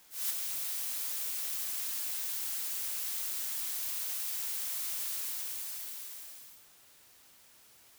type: noise with ADSR envelope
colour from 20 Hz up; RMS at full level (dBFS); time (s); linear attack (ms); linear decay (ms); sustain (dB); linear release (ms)
blue; -31; 0.1-6.7; 200; 10; -5; 1600
effects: white hiss -60 dBFS RMS until 7.98 s